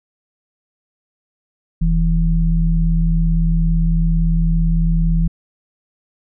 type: tone pair together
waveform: sine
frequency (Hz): 41.11 / 164.7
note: E1 / E3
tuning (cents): -4 / -1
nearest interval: 2 octaves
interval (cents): 2403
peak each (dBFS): -14 / -16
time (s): 1.81-5.28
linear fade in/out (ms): 10
effects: none